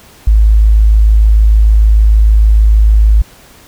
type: tone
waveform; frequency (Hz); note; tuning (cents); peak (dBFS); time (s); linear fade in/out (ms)
sine; 53.3; G#1; +46; -3; 0.27-3.22; 5
effects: pink hiss -40 dBFS RMS until 3.67 s